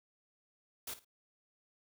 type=noise with echo; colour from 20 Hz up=white; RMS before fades=-42 dBFS; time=0.87-0.94 s; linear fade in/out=5 ms; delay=54 ms; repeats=2; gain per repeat=-14 dB; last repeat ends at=1.048 s; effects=none